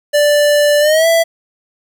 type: tone with pitch glide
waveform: square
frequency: 587.3 to 663 Hz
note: D5 to E5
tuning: 0 to +10 cents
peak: -9 dBFS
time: 0.13-1.24 s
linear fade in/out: 20 ms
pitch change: +210 cents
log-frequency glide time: 0.8-1.07 s
effects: 8-bit